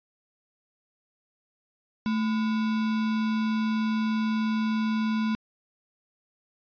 sine tone with sample-and-hold, 219.2 Hz, A3, 6 cents flat, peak -23 dBFS, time 2.06-5.35 s, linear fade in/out 0 ms, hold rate 1225 Hz, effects resampled to 11025 Hz

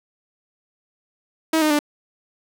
sawtooth tone with pitch steps, 319.9 / 307 / 294.7 Hz, D#4 / D#4 / D4, +48 / -23 / +6 cents, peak -12 dBFS, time 1.53-1.791 s, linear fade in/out 5 ms, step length 87 ms, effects none

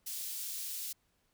white high-pass noise, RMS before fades -40 dBFS, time 0.06-0.93 s, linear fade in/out 10 ms, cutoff 4000 Hz, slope 12 dB/octave, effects pink hiss -75 dBFS RMS until 1.33 s

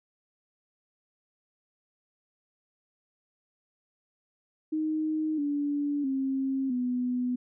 sine tone with pitch steps, 311.3 / 288.8 / 267.9 / 248.5 Hz, D#4 / D4 / C4 / B3, +1 / -29 / +41 / +11 cents, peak -26 dBFS, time 4.72-7.36 s, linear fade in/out 10 ms, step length 660 ms, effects none

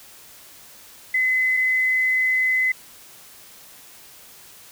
sine tone pair in turn, 2031 / 2031 Hz, B6 / B6, +48 / +48 cents, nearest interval unison, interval 0 cents, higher neither, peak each -17 dBFS, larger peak neither, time 1.14-1.57 / 1.57-2.72 s, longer second, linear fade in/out 5 ms, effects white hiss -46 dBFS RMS until 4.71 s

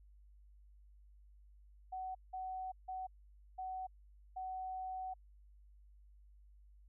sine tone bursts at uneven times, 750 Hz, F#5, 23 cents sharp, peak -40 dBFS, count 5, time 1.92-2.15 / 2.33-2.72 / 2.88-3.07 / 3.58-3.87 / 4.36-5.14 s, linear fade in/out 10 ms, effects added 50 Hz sine -59 dBFS peak until 6.88 s

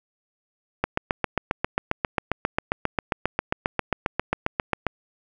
click train, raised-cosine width 0.5 ms, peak -6 dBFS, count 31, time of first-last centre 0.84-4.867 s, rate 7.45 Hz, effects none

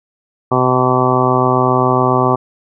harmonic tone, 127.3 Hz, C3, 47 cents flat, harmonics 1 / 2 / 3 / 4 / 5 / 6 / 7 / 8 / 9, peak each -18 / -19 / -17 / -22 / -20 / -20 / -20 / -21 / -17 dBFS, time 0.51-2.36 s, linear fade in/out 10 ms, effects none

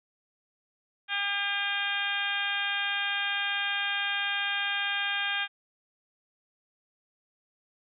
harmonic tone, 402.3 Hz, G4, 45 cents sharp, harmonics 2 / 3 / 4 / 5 / 6 / 7 / 8 / 9, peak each -38 / -41 / -31 / -40 / -34 / -39 / -34 / -39 dBFS, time 1.08-5.48 s, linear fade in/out 50 ms, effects none

